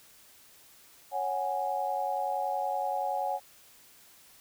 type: chord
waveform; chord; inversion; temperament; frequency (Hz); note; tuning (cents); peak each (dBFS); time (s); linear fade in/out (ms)
sine; C# suspended fourth; none; equal; 554.4 / 740 / 830.6; C#5 / F#5 / G#5; 0 / 0 / 0; -35 / -32 / -32; 1.11-3.4; 50
effects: white hiss -57 dBFS RMS until 4.4 s